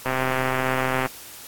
click train, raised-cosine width 0.5 ms, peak -8 dBFS, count 131, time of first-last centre 0.06-1.06 s, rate 130 Hz, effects white hiss -41 dBFS RMS until 1.47 s + AAC 64 kbps

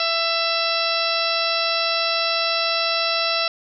harmonic tone, 666 Hz, E5, 18 cents sharp, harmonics 1 / 2 / 3 / 4 / 5 / 6 / 7 / 8, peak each -26 / -26 / -32 / -26 / -31 / -26 / -29 / -27 dBFS, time 0-3.48 s, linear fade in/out 2 ms, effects none

